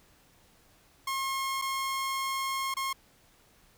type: tone with dropouts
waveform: sawtooth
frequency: 1076 Hz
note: C6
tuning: 48 cents sharp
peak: -26 dBFS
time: 1.07-2.93 s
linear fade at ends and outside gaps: 5 ms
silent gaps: 1.616-1.62 / 2.741-2.767 s
effects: pink hiss -62 dBFS RMS until 3.77 s